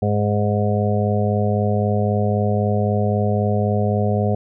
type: harmonic tone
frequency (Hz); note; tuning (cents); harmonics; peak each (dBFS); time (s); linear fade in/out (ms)
103.83; G#2; 0; 1 / 2 / 4 / 5 / 6 / 7; -19 / -22 / -25 / -26 / -27 / -27; 0.02-4.35; 5
effects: none